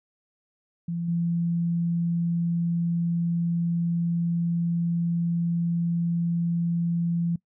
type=tone with level steps; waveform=sine; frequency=170 Hz; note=F3; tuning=46 cents flat; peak=-26 / -22 dBFS; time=0.88-7.36 s; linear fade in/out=5 ms; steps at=1.08 s; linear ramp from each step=5 ms; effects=noise-tail reverb RT60 0.1 s tail -22 dB re dry